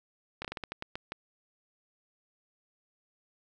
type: slowing click train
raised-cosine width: 0.3 ms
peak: -20 dBFS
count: 10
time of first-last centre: 0.42-1.12 s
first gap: 26 ms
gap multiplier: 1.26
effects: none